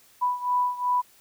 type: beating tone pair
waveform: sine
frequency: 987.8 / 990.5 Hz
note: B5 / B5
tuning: 0 / +5 cents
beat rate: 2.7 Hz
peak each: -24 / -27 dBFS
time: 0.21-1.02 s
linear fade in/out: 20 ms
effects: white hiss -57 dBFS RMS until 1.2 s